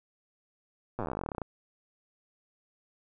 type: slowing click train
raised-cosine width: 1 ms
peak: -20 dBFS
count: 24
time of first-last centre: 0.99-1.417 s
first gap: 8 ms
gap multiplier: 1.07
effects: none